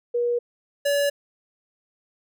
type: tone pair in turn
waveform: sine / square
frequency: 479.8 / 570.6 Hz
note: A#4 / C#5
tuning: +50 / +50 cents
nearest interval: minor third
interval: 300 cents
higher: second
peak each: -20 dBFS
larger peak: neither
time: 0.14-0.39 / 0.85-1.1 s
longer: neither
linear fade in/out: 10 ms
effects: none